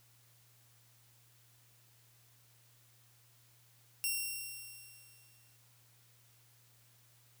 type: tone with exponential decay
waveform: 5% pulse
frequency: 2738 Hz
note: F7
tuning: 35 cents flat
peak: -22 dBFS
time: 4.04-5.56 s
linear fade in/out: 0 ms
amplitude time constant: 330 ms
effects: added 118 Hz sine -67 dBFS peak until 7.4 s + white hiss -67 dBFS RMS until 7.4 s